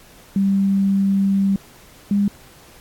sine tone pair in turn, 196 / 202 Hz, G3 / G#3, 0 / -48 cents, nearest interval minor second, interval 52 cents, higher second, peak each -14 dBFS, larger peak neither, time 0.36-1.56 / 2.11-2.28 s, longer first, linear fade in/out 2 ms, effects pink hiss -47 dBFS RMS until 2.8 s + AAC 64 kbps

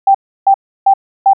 sine tone bursts, 784 Hz, G5, in tune, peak -4 dBFS, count 4, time 0.07-1.334 s, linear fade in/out 5 ms, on 76 ms, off 320 ms, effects none

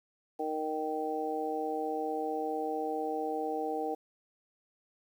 harmonic tone, 155.56 Hz, D#3, in tune, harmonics 2 / 3 / 4 / 5, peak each -38 / -35 / -41 / -35 dBFS, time 0.39-3.95 s, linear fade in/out 10 ms, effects 10-bit

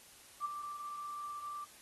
sine tone with ADSR envelope, 1174.7 Hz, D6, in tune, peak -31 dBFS, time 0.4-1.65 s, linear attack 51 ms, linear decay 14 ms, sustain -9 dB, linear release 16 ms, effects white hiss -58 dBFS RMS until 1.81 s + AAC 32 kbps

